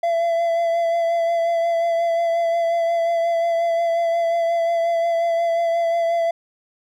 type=tone with vibrato; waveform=triangle; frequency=674 Hz; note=E5; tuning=38 cents sharp; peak=-15 dBFS; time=0.03-6.31 s; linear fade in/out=5 ms; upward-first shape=sine; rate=5.6 Hz; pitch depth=21 cents each way; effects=none